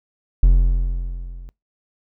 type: tone with level ramp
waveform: triangle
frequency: 43.65 Hz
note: F1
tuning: in tune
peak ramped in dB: -5 to -32 dBFS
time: 0.43-1.49 s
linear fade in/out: 0 ms
effects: noise-tail reverb RT60 0.2 s tail -25 dB re dry